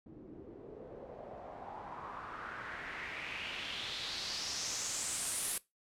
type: noise with low-pass filter sweep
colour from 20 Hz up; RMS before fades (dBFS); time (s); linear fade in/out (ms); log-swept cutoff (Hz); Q
white; -42; 0.06-5.58; 2; 280 to 11000; 3.2
effects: noise-tail reverb RT60 0.2 s tail -20 dB re dry